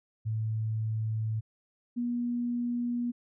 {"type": "tone pair in turn", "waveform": "sine", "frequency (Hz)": [110, 240.7], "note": ["A2", "B3"], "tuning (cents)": [0, -44], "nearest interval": "octave + major second", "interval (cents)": 1356, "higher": "second", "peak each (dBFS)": -28, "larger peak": "neither", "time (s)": [[0.25, 1.41], [1.96, 3.12]], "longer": "neither", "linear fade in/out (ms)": 20, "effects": []}